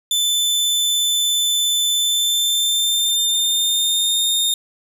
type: tone with pitch glide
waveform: sawtooth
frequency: 3523 to 3662 Hz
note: A7 to A#7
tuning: +1 to -32 cents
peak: -13 dBFS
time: 0.11-4.54 s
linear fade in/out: 2 ms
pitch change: +67 cents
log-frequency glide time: 1.93-4.24 s
effects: none